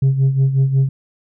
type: tone with tremolo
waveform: sine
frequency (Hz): 134.9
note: C#3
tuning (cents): -47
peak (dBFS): -7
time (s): 0.02-0.89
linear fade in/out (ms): 5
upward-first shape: sine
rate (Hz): 5.5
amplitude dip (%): 70
effects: tanh soft clip ceiling -9 dBFS